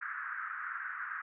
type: band-pass noise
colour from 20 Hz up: pink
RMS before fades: -40 dBFS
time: 0.01-1.22 s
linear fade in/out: 10 ms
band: 1300 to 1700 Hz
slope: 48 dB/octave
effects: none